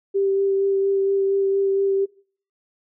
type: tone with vibrato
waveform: sine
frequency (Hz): 392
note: G4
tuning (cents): 0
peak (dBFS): -17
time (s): 0.14-2.06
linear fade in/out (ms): 20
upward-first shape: sine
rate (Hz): 4.3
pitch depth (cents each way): 12
effects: noise-tail reverb RT60 0.5 s tail -22 dB re dry